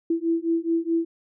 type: beating tone pair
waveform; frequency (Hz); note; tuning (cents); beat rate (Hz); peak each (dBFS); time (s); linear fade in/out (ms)
sine; 329.6 / 334.3; E4 / E4; 0 / +24; 4.7; -24; 0.1-1.05; 5
effects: none